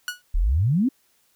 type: tone with exponential decay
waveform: sawtooth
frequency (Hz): 1464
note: F#6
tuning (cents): -19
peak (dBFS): -19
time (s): 0.08-0.22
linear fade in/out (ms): 1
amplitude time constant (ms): 30
type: exponential sweep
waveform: sine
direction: up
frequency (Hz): 33.28 to 282.9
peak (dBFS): -17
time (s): 0.34-0.89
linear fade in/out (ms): 10
effects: white hiss -64 dBFS RMS until 1.35 s